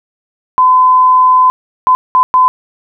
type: tone bursts at uneven times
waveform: sine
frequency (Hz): 1017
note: C6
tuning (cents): -50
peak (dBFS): -4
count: 4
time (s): 0.58-1.5 / 1.87-1.95 / 2.15-2.23 / 2.34-2.48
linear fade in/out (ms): 0
effects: none